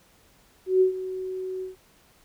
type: tone with ADSR envelope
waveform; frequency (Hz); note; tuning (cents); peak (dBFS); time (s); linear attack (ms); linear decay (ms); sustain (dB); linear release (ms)
sine; 373.7; F#4; +17; -14; 0.66-1.76; 150; 110; -15; 140
effects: pink hiss -59 dBFS RMS until 2.24 s